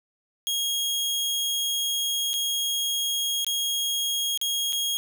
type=tone with dropouts; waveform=sawtooth; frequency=3275 Hz; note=G#7; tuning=25 cents flat; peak=-21 dBFS; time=0.47-4.97 s; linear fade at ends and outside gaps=0 ms; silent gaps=2.333-2.339 / 3.446-3.466 / 4.375-4.414 / 4.724-4.73 s; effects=none